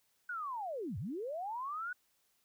sine linear two-way sweep, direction down then up, 1495 to 82.2 to 1495 Hz, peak -37 dBFS, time 0.29-1.93 s, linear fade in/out 5 ms, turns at 0.98 s, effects white hiss -75 dBFS RMS until 2.44 s

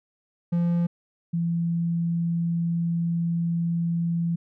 triangle / sine tone pair in turn, 171.9 / 168.95 Hz, F3 / E3, -27 / +43 cents, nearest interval unison, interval 30 cents, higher first, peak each -18 / -22 dBFS, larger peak first, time 0.52-0.87 / 1.33-4.36 s, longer second, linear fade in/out 10 ms, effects none

